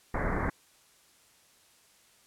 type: low-pass noise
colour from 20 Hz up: pink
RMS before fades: -30 dBFS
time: 0.14-0.5 s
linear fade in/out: 5 ms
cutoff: 2100 Hz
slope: 96 dB/octave
effects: white hiss -62 dBFS RMS until 2.26 s + low-pass 11000 Hz 12 dB/octave